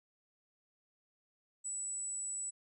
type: tone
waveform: sine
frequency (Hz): 7902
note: B8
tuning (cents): 0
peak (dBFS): -37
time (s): 1.64-2.51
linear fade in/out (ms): 20
effects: none